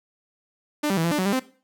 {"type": "tone with pitch steps", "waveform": "sawtooth", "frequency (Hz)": [298.2, 195.1, 163.4, 169.5, 297.2, 186, 199.6, 259.4], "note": ["D4", "G3", "E3", "E3", "D4", "F#3", "G3", "C4"], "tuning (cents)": [27, -8, -15, 49, 21, 9, 32, -15], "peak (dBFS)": -17, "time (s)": [0.83, 1.398], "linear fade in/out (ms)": 10, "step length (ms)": 71, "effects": ["noise-tail reverb RT60 0.4 s tail -17 dB re dry"]}